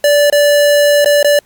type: tone with dropouts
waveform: square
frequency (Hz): 582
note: D5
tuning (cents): -16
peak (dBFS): -7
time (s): 0.04-1.39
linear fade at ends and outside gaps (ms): 2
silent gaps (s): 0.3-0.325 / 1.046-1.058 / 1.229-1.245
effects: pink hiss -52 dBFS RMS until 1.45 s + MP3 96 kbps